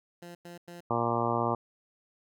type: tone bursts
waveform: 15% pulse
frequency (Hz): 173.4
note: F3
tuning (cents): -12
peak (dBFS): -37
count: 3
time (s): 0.22-0.806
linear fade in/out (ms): 5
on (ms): 130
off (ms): 98
type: harmonic tone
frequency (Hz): 117.5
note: A#2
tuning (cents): +14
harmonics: 1 / 2 / 3 / 4 / 5 / 6 / 7 / 8 / 9 / 10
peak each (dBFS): -35 / -35 / -35 / -35 / -35 / -35 / -35 / -35 / -35 / -35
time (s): 0.9-1.55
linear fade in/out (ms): 5
effects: none

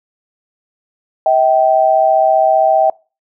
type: tone pair together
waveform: sine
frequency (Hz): 640.8 / 776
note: E5 / G5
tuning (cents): -49 / -18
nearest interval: minor third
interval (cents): 331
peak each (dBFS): -11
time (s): 1.26-2.9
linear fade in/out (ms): 2
effects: noise-tail reverb RT60 0.3 s tail -22 dB re dry

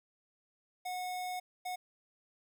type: tone bursts at uneven times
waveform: square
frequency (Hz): 730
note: F#5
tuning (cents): -24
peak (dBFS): -37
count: 2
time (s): 0.85-1.4 / 1.65-1.76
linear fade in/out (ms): 10
effects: 12-bit

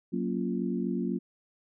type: chord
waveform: sine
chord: Gb major seventh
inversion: none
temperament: equal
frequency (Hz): 185 / 233.1 / 277.2 / 349.2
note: Gb3 / Bb3 / Db4 / F4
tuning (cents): 0 / 0 / 0 / 0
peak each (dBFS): -32 / -32 / -35 / -35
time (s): 0.12-1.19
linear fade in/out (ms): 20
effects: none

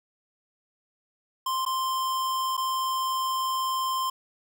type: tone with dropouts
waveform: square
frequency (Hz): 1046.5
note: C6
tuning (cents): 0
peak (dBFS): -26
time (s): 1.46-4.1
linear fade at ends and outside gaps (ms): 5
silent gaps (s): 1.652-1.662 / 2.569-2.576
effects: none

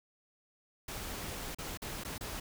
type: noise with dropouts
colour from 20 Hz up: pink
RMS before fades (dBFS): -41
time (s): 0.88-2.4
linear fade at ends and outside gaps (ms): 5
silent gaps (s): 1.548-1.585 / 1.774-1.819 / 2.037-2.048 / 2.181-2.208
effects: none

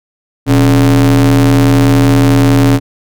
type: ring-modulated tone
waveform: square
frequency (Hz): 77.78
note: D#2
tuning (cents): 0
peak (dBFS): -3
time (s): 0.46-2.8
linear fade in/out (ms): 50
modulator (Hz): 198
effects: none

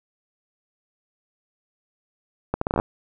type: accelerating click train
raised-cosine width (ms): 1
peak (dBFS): -8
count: 9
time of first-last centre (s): 2.54-2.799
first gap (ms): 74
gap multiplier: 0.74
effects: none

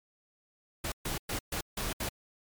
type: noise bursts at uneven times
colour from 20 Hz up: pink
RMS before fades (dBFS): -34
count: 6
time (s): 0.84-0.92 / 1.05-1.18 / 1.29-1.39 / 1.52-1.61 / 1.77-1.93 / 2-2.09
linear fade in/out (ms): 5
effects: MP3 96 kbps

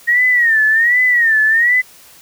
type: tone with vibrato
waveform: sine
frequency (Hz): 1864.7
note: A#6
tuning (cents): 0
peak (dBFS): -9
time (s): 0.07-1.82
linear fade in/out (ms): 20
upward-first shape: sine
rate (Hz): 1.3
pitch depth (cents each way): 130
effects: white hiss -43 dBFS RMS until 2.21 s

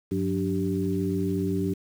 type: harmonic tone with a mistuned harmonic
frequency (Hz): 96.9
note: G2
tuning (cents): -20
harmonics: 1 / 2 / 3 / 4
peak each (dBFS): -31 / -28 / -29 / -30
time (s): 0.11-1.74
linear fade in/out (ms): 10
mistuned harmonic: 2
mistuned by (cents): -100
effects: 8-bit

